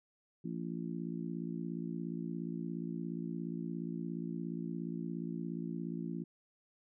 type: harmonic tone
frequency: 57.1 Hz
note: A#1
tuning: 35 cents flat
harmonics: 3 / 4 / 5 / 6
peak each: -40 / -42 / -44 / -46 dBFS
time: 0.44-6.24 s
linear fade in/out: 10 ms
effects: none